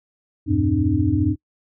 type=tone cluster; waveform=sine; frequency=81.1 / 95.7 / 117.9 / 263.7 / 302.2 Hz; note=E2 / G2 / A#2 / C4 / D4; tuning=-28 / -41 / +20 / +14 / +50 cents; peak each=-26 / -21 / -26 / -24 / -20 dBFS; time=0.46-1.36 s; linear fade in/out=50 ms; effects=noise-tail reverb RT60 0.1 s tail -24 dB re dry